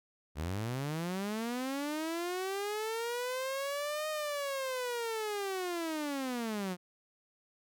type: linear two-way sweep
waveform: sawtooth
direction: up then down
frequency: 69.6 to 621 to 174.5 Hz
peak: -30 dBFS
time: 0.35-6.77 s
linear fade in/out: 50 ms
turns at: 4.09 s
effects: none